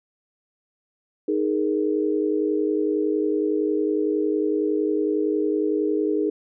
sine chord, D# suspended fourth, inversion none, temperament equal, 311.1 / 415.3 / 466.2 Hz, D#4 / G#4 / A#4, 0 / 0 / 0 cents, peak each -23 / -23 / -28 dBFS, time 1.28-6.3 s, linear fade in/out 5 ms, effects none

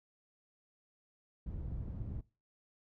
white low-pass noise, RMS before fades -41 dBFS, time 1.46-2.21 s, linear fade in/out 5 ms, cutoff 100 Hz, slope 12 dB/octave, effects noise-tail reverb RT60 0.3 s tail -21 dB re dry

